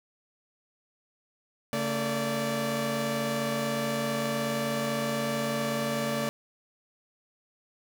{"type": "tone cluster", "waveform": "sawtooth", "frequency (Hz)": [140.7, 225.4, 582], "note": ["C#3", "A3", "D5"], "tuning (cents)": [26, 42, -16], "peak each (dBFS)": [-32, -27, -27], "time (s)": [1.73, 6.29], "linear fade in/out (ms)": 0, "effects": []}